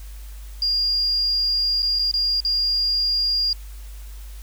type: tone with dropouts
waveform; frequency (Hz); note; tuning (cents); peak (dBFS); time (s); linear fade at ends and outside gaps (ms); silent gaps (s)
sine; 4821; D8; +45; -18; 0.62-3.53; 2; 1.822-1.828 / 1.989-1.993 / 2.114-2.139 / 2.404-2.449
effects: added 50 Hz sine -34 dBFS peak until 4.42 s + white hiss -49 dBFS RMS until 4.42 s